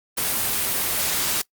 white noise, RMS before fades -23 dBFS, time 0.17-1.42 s, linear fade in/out 10 ms, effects noise-tail reverb RT60 0.1 s tail -22 dB re dry + Opus 24 kbps

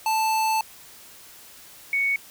square / sine tone pair in turn, 880 / 2223 Hz, A5 / C#7, 0 / +4 cents, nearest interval octave + major third, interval 1604 cents, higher second, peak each -21 / -20 dBFS, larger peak second, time 0.06-0.61 / 1.93-2.16 s, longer first, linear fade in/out 2 ms, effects white hiss -47 dBFS RMS until 2.3 s

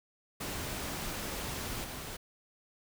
pink noise with level steps, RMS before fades -38 / -42 dBFS, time 0.4-2.17 s, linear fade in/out 10 ms, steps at 1.84 s, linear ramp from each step 2 ms, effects none

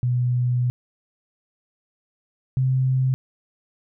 sine tone pair in turn, 123.6 / 130.42 Hz, B2 / C3, +2 / -5 cents, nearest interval minor second, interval 93 cents, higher second, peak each -18 / -17 dBFS, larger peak second, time 0.03-0.7 / 2.57-3.14 s, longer first, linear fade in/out 0 ms, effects none

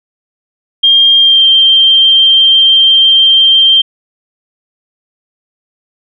sine tone with pitch glide, 3208 to 3157 Hz, G7 to G7, +39 to +12 cents, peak -3 dBFS, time 0.83-3.82 s, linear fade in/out 10 ms, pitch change -27 cents, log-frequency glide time 1.18-1.44 s, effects none

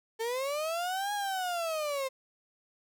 35% pulse linear two-way sweep, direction up then down, 440 to 830.6 to 520 Hz, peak -29 dBFS, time 0.19-2.09 s, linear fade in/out 20 ms, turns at 1.13 s, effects none

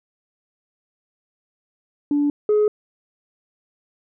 sine tone pair in turn, 290 / 421.6 Hz, D4 / G#4, -22 / +26 cents, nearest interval tritone, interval 648 cents, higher second, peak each -15 / -12 dBFS, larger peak second, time 2.11-2.3 / 2.49-2.68 s, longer neither, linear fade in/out 2 ms, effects tanh soft clip ceiling -12 dBFS

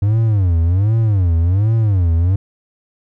triangle tone with vibrato, 96.7 Hz, G2, 23 cents flat, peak -9 dBFS, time 0.02-2.36 s, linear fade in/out 5 ms, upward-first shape sine, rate 1.3 Hz, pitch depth 280 cents each way, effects none

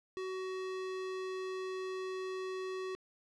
square tone, 375.2 Hz, F#4, 24 cents sharp, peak -38 dBFS, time 0.17-2.95 s, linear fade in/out 0 ms, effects low-pass 5000 Hz 12 dB/octave

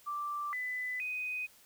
sine tone with pitch steps, 1174 / 2001 / 2500 Hz, D6 / B6 / D#7, -1 / +22 / +8 cents, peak -34 dBFS, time 0.06-1.47 s, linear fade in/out 20 ms, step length 470 ms, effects white hiss -61 dBFS RMS until 1.65 s

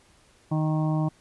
harmonic tone, 155.56 Hz, D#3, in tune, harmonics 1 / 2 / 4 / 5 / 6 / 7, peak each -23 / -29 / -35 / -37 / -39 / -40 dBFS, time 0.51-1.09 s, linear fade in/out 10 ms, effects pink hiss -59 dBFS RMS until 1.2 s + resampled to 24000 Hz

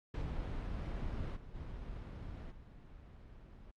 brown noise with level steps, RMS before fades -39 / -51 / -45 / -54 dBFS, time 0.14-3.71 s, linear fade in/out 5 ms, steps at 1.35 / 1.54 / 2.5 s, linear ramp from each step 20 ms, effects low-pass 4000 Hz 12 dB/octave + Opus 48 kbps

